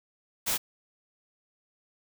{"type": "noise", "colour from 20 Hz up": "white", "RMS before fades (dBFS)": -28, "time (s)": [0.46, 0.58], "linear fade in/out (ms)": 20, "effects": []}